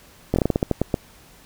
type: slowing click train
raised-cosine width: 2 ms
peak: -5 dBFS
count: 11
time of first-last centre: 0.34-0.942 s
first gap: 21 ms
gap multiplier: 1.22
effects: pink hiss -50 dBFS RMS until 1.45 s